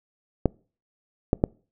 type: clicks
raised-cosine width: 2 ms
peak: -5 dBFS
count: 3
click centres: 0.457 / 1.331 / 1.439 s
effects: noise-tail reverb RT60 0.4 s tail -26 dB re dry